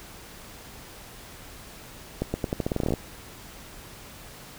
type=accelerating click train; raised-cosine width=2 ms; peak=-12 dBFS; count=15; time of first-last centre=2.22-2.938 s; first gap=120 ms; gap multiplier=0.85; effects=pink hiss -45 dBFS RMS until 4.58 s